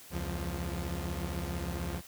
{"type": "tone cluster", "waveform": "sawtooth", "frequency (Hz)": [68.5, 84.2, 175], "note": ["C#2", "E2", "F3"], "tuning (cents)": [-20, 37, 4], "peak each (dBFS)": [-33, -35, -35], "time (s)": [0.1, 2.02], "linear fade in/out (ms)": 50, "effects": ["white hiss -52 dBFS RMS until 2.07 s"]}